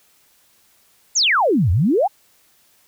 sine exponential two-way sweep, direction down then up, 7459 to 79.7 to 883 Hz, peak -13 dBFS, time 1.15-2.08 s, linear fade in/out 20 ms, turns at 1.71 s, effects white hiss -57 dBFS RMS until 2.87 s

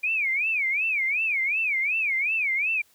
sine tone with vibrato, 2359 Hz, D7, 7 cents sharp, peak -22 dBFS, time 0.03-2.82 s, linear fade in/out 10 ms, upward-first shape sine, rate 2.7 Hz, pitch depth 220 cents each way, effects white hiss -61 dBFS RMS until 2.94 s

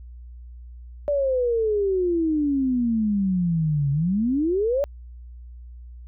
sine exponential two-way sweep, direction down then up, 588 to 137.5 to 588 Hz, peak -19 dBFS, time 1.08-4.84 s, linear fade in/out 0 ms, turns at 3.91 s, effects added 60 Hz sine -38 dBFS peak until 6.07 s

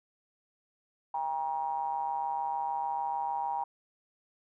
triangle ring-modulated tone, 73.3 Hz, D2, 3 cents flat, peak -25 dBFS, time 1.14-3.64 s, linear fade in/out 5 ms, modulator 873 Hz, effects none

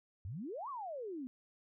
sine exponential two-way sweep, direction up then down, 82.41 to 1174.7 to 242.3 Hz, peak -40 dBFS, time 0.25-1.27 s, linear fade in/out 0 ms, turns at 0.69 s, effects none

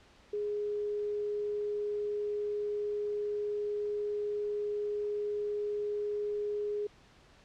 sine tone, 415.3 Hz, G#4, in tune, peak -31 dBFS, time 0.33-6.87 s, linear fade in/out 5 ms, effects pink hiss -60 dBFS RMS until 7.44 s + low-pass 5000 Hz 12 dB/octave

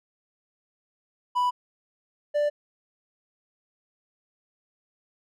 triangle tone pair in turn, 987.8 / 588.7 Hz, B5 / D5, 0 / +4 cents, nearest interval major sixth, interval 896 cents, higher first, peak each -19 dBFS, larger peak neither, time 1.35-1.51 / 2.34-2.5 s, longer neither, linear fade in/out 20 ms, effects none

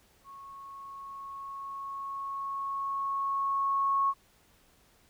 sine tone with level ramp, 1100 Hz, C#6, 14 cents flat, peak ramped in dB -45 to -23 dBFS, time 0.24-4.14 s, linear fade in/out 50 ms, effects pink hiss -64 dBFS RMS until 5.09 s

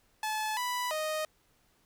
sawtooth tone with pitch steps, 863 / 988 / 621 Hz, A5 / B5 / D#5, -34 / 0 / -3 cents, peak -27 dBFS, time 0.23-1.25 s, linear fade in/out 2 ms, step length 340 ms, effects pink hiss -69 dBFS RMS until 1.85 s

